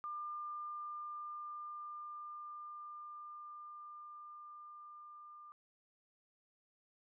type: tone with level ramp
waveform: sine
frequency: 1199 Hz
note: D6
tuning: 36 cents sharp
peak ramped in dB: -40 to -52 dBFS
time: 0.04-5.52 s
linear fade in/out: 0 ms
effects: none